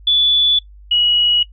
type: tone pair in turn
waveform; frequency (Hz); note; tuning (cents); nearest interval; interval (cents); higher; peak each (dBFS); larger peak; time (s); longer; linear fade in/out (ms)
sine; 3456 / 2912; A7 / F#7; -32 / -28; minor third; 296; first; -10 / -12; first; 0.07-0.59 / 0.91-1.43; neither; 5
effects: noise-tail reverb RT60 0.1 s tail -18 dB re dry + added 50 Hz sine -38 dBFS peak until 1.52 s